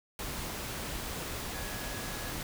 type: tone in noise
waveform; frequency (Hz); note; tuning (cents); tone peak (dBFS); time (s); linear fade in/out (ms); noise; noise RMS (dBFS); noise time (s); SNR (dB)
sine; 1675; G#6; +14; -47; 1.54-2.31; 2; pink; -38; 0.19-2.43; -12
effects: none